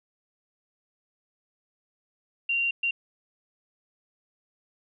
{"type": "tone bursts at uneven times", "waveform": "sine", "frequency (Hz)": 2765, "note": "F7", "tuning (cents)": -18, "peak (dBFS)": -23, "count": 2, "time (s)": [[2.49, 2.71], [2.83, 2.91]], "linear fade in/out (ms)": 5, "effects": []}